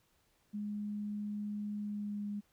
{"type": "tone with pitch glide", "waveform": "sine", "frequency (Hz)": [207.7, 205.4], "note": ["G#3", "G#3"], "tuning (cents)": [0, -19], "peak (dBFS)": -36, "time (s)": [0.53, 2.41], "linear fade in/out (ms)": 20, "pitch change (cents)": -19, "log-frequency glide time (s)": [1.79, 2.28], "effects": ["pink hiss -73 dBFS RMS until 2.52 s"]}